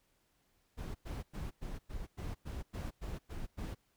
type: noise bursts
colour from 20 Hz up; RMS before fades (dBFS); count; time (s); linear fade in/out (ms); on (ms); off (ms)
brown; -41; 11; 0.77-3.75; 20; 180; 100
effects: pink hiss -75 dBFS RMS until 3.96 s